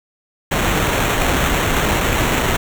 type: noise with sample-and-hold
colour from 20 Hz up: pink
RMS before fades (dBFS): -17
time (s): 0.51-2.57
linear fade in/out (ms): 10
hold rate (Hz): 4900
effects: none